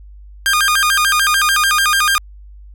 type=tone with vibrato; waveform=sawtooth; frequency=1396.9 Hz; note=F6; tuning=in tune; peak=-8 dBFS; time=0.46-2.18 s; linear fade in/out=0 ms; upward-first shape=square; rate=6.8 Hz; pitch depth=230 cents each way; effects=added 50 Hz sine -35 dBFS peak until 2.74 s